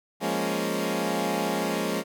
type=chord; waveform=15% pulse; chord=Bb minor seventh; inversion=second; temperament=equal; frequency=174.61 / 207.7 / 233.1 / 277.2 Hz; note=F3 / Ab3 / Bb3 / Db4; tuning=0 / 0 / 0 / 0 cents; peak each=-25 / -23 / -26 / -25 dBFS; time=0.2-2.04 s; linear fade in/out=50 ms; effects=none